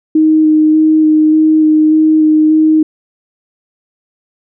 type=tone with vibrato; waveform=sine; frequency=311.1 Hz; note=D#4; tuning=in tune; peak=-5 dBFS; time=0.15-2.83 s; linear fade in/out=5 ms; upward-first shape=square; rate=1.7 Hz; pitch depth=10 cents each way; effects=none